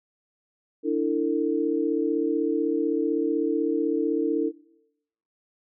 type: chord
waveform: sine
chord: D suspended second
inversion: none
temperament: equal with one note detuned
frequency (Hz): 293.7 / 329.6 / 450.5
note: D4 / E4 / A4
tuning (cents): 0 / 0 / +41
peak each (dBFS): -26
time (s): 0.83-4.52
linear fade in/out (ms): 50
effects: noise-tail reverb RT60 0.9 s tail -23 dB re dry